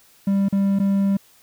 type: tone with dropouts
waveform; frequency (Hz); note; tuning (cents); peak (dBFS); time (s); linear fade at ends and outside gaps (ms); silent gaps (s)
triangle; 197.2; G3; +11; -14; 0.27-1.17; 5; 0.486-0.525 / 0.79-0.798
effects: white hiss -54 dBFS RMS until 1.42 s

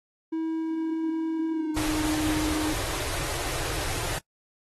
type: tone with pitch glide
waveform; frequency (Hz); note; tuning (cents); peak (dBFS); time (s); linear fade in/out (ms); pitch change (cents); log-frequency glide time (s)
triangle; 322.5 to 307.9; E4 to D#4; -38 to -18; -24; 0.32-2.74; 10; -80; 1.52-1.75
type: band-stop noise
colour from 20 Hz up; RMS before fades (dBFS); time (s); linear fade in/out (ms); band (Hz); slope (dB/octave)
pink; -31; 1.76-4.19; 10; 160 to 280; 96
effects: noise-tail reverb RT60 0.1 s tail -24 dB re dry + AAC 32 kbps

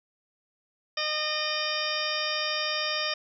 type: harmonic tone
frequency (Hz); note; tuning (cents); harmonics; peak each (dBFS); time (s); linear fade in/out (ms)
611; D#5; -32; 1 / 2 / 3 / 4 / 5 / 6 / 8 / 9; -35 / -35 / -35 / -35 / -35 / -35 / -35 / -35; 0.97-3.14; 5
effects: none

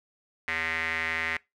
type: tone with band-pass filter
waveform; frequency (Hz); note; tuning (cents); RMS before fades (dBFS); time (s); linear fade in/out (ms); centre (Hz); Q
square; 81.3; E2; -23; -30; 0.48-1.37; 0; 2000; 5.4
effects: noise-tail reverb RT60 0.2 s tail -22 dB re dry

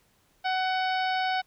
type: harmonic tone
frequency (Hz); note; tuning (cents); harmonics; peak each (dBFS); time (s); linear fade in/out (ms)
748; F#5; +19; 1 / 2 / 3 / 4 / 5 / 6 / 7; -26 / -32 / -36 / -38 / -40 / -42 / -43; 0.44-1.42; 20
effects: pink hiss -66 dBFS RMS until 1.46 s

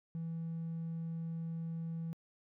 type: tone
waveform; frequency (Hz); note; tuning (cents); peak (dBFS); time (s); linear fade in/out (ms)
triangle; 164.81; E3; 0; -34; 0.15-2.13; 0
effects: tanh soft clip ceiling -33 dBFS

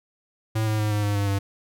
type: tone with pitch steps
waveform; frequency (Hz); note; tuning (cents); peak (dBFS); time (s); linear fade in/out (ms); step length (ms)
square; 110 / 108.11 / 106.25 / 104.43 / 102.63 / 100.87 / 99.14; A2 / A2 / G#2 / G#2 / G#2 / G2 / G2; 0 / -30 / +40 / +10 / -20 / +50 / +20; -22; 0.55-1.39; 10; 120
effects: none

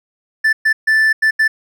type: tone bursts at uneven times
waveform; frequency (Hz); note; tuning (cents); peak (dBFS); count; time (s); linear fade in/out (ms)
triangle; 1760; A6; 0; -8; 5; 0.44-0.53 / 0.65-0.73 / 0.87-1.13 / 1.22-1.31 / 1.39-1.48; 10
effects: none

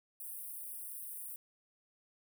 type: high-pass noise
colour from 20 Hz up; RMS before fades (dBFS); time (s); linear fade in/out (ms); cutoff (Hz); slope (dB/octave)
white; -45; 0.2-1.36; 2; 8700; 96
effects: none

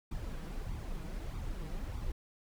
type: noise with flanger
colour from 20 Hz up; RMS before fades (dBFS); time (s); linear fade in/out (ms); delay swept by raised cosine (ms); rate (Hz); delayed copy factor
brown; -39; 0.11-2.12; 5; 0.84 to 6.34; 1.6; +0.6
effects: none

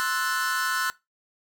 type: chord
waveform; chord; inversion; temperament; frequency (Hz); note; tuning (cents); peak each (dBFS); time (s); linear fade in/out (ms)
45% pulse; F# half-diminished seventh; second; equal; 1046.5 / 1318.5 / 1480 / 1760; C6 / E6 / F#6 / A6; 0 / 0 / 0 / 0; -32 / -30 / -27 / -32; 0-0.9; 0
effects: noise-tail reverb RT60 0.2 s tail -19 dB re dry

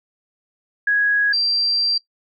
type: tone pair in turn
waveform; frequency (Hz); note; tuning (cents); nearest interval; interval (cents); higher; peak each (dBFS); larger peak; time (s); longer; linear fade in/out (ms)
sine; 1661.2 / 4715; G#6 / D8; 0 / +6; octave + tritone; 1806; second; -14 / -16; first; 0.87-1.33 / 1.33-1.98; second; 5
effects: noise-tail reverb RT60 0.1 s tail -18 dB re dry

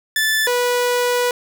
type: tone pair in turn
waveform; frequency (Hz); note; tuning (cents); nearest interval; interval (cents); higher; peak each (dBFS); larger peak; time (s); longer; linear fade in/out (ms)
sawtooth; 1751 / 489.8; A6 / B4; -9 / -14; octave + minor seventh; 2205; first; -12; neither; 0.16-0.47 / 0.47-1.31; second; 2
effects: none

